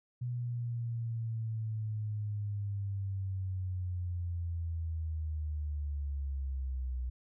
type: linear sweep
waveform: sine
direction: down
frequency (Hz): 123 to 61.74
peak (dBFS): -33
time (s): 0.21-7.1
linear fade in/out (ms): 10
effects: none